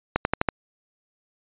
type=accelerating click train; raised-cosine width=0.5 ms; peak=-5 dBFS; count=5; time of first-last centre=0.16-0.488 s; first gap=91 ms; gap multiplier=0.93; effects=resampled to 8000 Hz